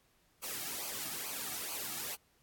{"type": "noise with flanger", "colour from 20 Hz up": "white", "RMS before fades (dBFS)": -40, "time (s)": [0.42, 2.16], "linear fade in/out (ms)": 20, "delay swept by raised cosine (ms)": [0.54, 2.04], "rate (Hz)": 2.3, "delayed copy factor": -0.65, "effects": ["pink hiss -71 dBFS RMS until 2.42 s", "AAC 64 kbps"]}